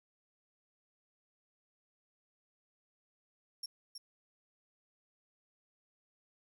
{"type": "tone with echo", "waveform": "35% pulse", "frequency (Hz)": 5520, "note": "F8", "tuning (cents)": -21, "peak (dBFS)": -36, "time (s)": [3.63, 3.66], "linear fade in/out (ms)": 5, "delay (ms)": 320, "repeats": 1, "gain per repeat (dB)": -6, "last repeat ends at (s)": 3.98, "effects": []}